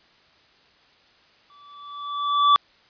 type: tone with exponential growth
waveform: square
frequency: 1156 Hz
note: D6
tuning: 28 cents flat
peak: -12 dBFS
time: 1.5-2.56 s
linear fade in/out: 0 ms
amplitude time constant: 230 ms
effects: white hiss -57 dBFS RMS until 2.89 s + resampled to 11025 Hz